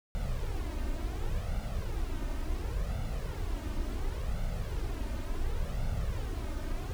brown noise with flanger, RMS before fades -33 dBFS, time 0.15-6.93 s, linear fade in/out 0 ms, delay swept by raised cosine 1.4 to 3.3 ms, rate 0.7 Hz, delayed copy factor +0.65, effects none

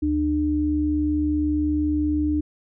sine tone pair together, 75.17 / 300.7 Hz, D2 / D4, +41 / +41 cents, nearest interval 2 octaves, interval 2400 cents, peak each -26 / -20 dBFS, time 0.02-2.41 s, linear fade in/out 10 ms, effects none

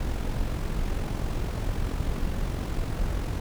brown noise with amplitude modulation, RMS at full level -26 dBFS, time 0-3.4 s, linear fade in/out 5 ms, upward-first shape sine, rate 44.5 Hz, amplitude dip 45%, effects none

